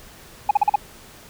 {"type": "tone bursts", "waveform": "sine", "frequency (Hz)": 832, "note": "G#5", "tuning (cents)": 3, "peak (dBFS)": -9, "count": 5, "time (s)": [0.49, 0.758], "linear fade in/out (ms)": 5, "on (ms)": 20, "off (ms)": 42, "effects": ["tanh soft clip ceiling -10 dBFS", "pink hiss -45 dBFS RMS until 1.29 s"]}